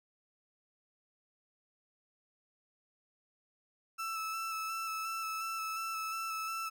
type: tone with vibrato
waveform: 35% pulse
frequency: 1318.5 Hz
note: E6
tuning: in tune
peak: -34 dBFS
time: 3.98-6.7 s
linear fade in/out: 20 ms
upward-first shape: square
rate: 2.8 Hz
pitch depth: 15 cents each way
effects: none